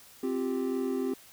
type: chord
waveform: triangle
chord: C suspended fourth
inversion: none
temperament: equal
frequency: 261.6 / 349.2 / 392 Hz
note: C4 / F4 / G4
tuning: 0 / 0 / 0 cents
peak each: -29 / -34 / -30 dBFS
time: 0.23-1.14 s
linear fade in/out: 5 ms
effects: white hiss -54 dBFS RMS until 1.32 s